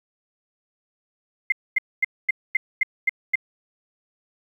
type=tone bursts; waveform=sine; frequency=2093 Hz; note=C7; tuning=in tune; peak=-15 dBFS; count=8; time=1.5-3.356 s; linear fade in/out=5 ms; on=22 ms; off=240 ms; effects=9-bit